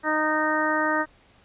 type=harmonic tone; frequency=308.8 Hz; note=D#4; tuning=13 cents flat; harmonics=1 / 2 / 3 / 4 / 5 / 6; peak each=-28 / -28 / -28 / -28 / -28 / -28 dBFS; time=0.03-1.06 s; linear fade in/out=50 ms; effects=pink hiss -57 dBFS RMS until 1.44 s + resampled to 8000 Hz